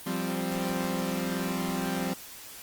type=chord; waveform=sawtooth; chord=F suspended second; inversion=none; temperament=equal; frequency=174.61 / 196 / 261.6 Hz; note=F3 / G3 / C4; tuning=0 / 0 / 0 cents; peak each=-29 dBFS; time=0.06-2.14 s; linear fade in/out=10 ms; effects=white hiss -45 dBFS RMS until 2.62 s + Opus 24 kbps